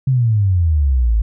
sine exponential sweep, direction down, 136.1 to 51.7 Hz, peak -11 dBFS, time 0.07-1.22 s, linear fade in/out 5 ms, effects none

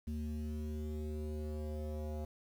square tone with low-pass filter sweep, 76 Hz, D#2, 40 cents flat, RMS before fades -40 dBFS, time 0.07-2.25 s, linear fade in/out 5 ms, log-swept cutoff 240 to 660 Hz, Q 2.4, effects 10-bit

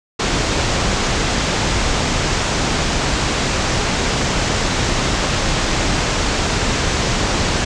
pink low-pass noise, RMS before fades -18 dBFS, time 0.19-7.65 s, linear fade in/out 10 ms, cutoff 7600 Hz, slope 48 dB/octave, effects none

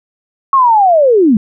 sine linear sweep, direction down, 1112 to 196.9 Hz, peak -5 dBFS, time 0.53-1.37 s, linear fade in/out 2 ms, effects none

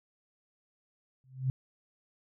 sine tone with exponential growth, 130.81 Hz, C3, in tune, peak -23 dBFS, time 1.24-1.5 s, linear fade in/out 0 ms, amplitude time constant 55 ms, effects none

